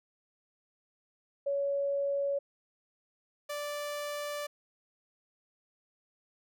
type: tone pair in turn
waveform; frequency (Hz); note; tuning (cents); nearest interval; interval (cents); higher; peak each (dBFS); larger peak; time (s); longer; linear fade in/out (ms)
sine / sawtooth; 561 / 585.9; C#5 / D5; +21 / -4; minor second; 75; second; -28 / -31; first; 1.46-2.39 / 3.49-4.47; second; 10
effects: none